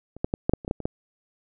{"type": "clicks", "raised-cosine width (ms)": 2, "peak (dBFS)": [-27, -10, -11, -7, -6, -25, -16, -10, -22, -11], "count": 10, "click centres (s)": [0.166, 0.245, 0.339, 0.495, 0.536, 0.648, 0.679, 0.711, 0.803, 0.855], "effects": []}